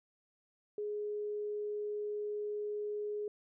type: tone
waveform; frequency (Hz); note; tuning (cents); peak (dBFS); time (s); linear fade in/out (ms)
sine; 417.5; G#4; +9; -35; 0.78-3.28; 2
effects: none